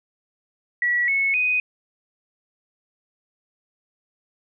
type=tone with pitch steps; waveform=sine; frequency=1936 / 2198 / 2496 Hz; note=B6 / C#7 / D#7; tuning=-35 / -15 / +5 cents; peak=-18 dBFS; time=0.82-1.6 s; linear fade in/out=2 ms; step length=260 ms; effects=none